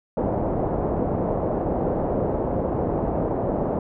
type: low-pass noise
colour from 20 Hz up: white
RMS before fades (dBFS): -24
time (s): 0.17-3.79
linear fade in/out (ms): 2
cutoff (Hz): 690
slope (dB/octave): 24
effects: none